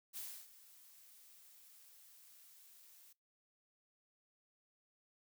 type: noise with ADSR envelope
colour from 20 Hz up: blue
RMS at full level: -45 dBFS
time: 0.13-3.13 s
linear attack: 40 ms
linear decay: 300 ms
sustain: -17 dB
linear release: 8 ms
effects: noise-tail reverb RT60 0.2 s tail -22 dB re dry